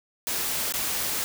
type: noise with dropouts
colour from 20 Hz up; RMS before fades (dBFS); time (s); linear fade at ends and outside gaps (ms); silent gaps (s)
white; -28; 0.27-1.24; 0; 0.723-0.739
effects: none